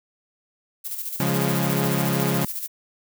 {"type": "noise with tremolo", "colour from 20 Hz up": "violet", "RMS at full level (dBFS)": -29, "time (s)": [0.84, 2.68], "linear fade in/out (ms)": 20, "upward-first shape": "square", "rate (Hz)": 14, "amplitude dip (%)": 50}
{"type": "chord", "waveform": "sawtooth", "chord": "Db major", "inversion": "none", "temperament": "equal with one note detuned", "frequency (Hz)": [138.59, 174.61, 206.7], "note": ["Db3", "F3", "Ab3"], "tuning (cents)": [0, 0, -8], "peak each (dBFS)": [-20, -21, -23], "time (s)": [1.2, 2.45], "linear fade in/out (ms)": 2}
{"effects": []}